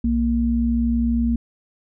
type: tone pair together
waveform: sine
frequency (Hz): 61.74 / 233.1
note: B1 / A#3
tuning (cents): 0 / 0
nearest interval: octave + major seventh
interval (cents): 2300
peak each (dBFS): -22 / -18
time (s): 0.04-1.36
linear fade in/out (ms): 5
effects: none